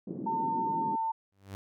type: band-pass noise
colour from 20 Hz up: white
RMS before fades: -38 dBFS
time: 0.07-0.96 s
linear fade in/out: 5 ms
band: 180 to 320 Hz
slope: 24 dB/octave
type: tone with pitch glide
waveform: sine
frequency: 903 to 897.8 Hz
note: A5 to A5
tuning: +45 to +35 cents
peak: -28 dBFS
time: 0.26-1.12 s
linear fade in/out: 10 ms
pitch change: -10 cents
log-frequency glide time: 0.83-0.9 s
type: tone with exponential growth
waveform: sawtooth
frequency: 98 Hz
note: G2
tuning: in tune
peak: -32 dBFS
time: 1.32-1.55 s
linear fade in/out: 0 ms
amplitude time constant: 50 ms
effects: none